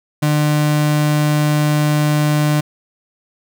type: tone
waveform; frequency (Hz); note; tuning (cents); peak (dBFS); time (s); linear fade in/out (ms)
35% pulse; 150; D3; +37; -11; 0.22-2.61; 10
effects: none